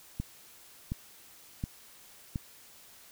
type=click train; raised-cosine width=5 ms; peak=-20 dBFS; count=4; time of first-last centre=0.2-2.358 s; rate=1.39 Hz; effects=white hiss -55 dBFS RMS until 3.11 s